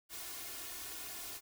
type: noise with comb filter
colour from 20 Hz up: white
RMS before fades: -45 dBFS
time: 0.09-1.41 s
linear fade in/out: 50 ms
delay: 2.8 ms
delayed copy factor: +0.75
effects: none